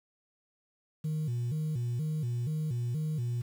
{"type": "tone with vibrato", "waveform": "sine", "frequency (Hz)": 136.6, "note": "C#3", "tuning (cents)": -25, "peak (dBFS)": -27, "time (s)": [1.04, 3.42], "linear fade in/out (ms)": 10, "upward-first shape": "square", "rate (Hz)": 2.1, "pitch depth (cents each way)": 220, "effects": ["tanh soft clip ceiling -28 dBFS", "9-bit"]}